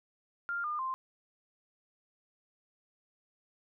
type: tone with pitch steps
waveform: sine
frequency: 1396.9 / 1209.1 / 1046.5 Hz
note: F6 / D#6 / C6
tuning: 0 / -50 / 0 cents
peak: -32 dBFS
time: 0.49-0.94 s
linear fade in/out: 0 ms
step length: 150 ms
effects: none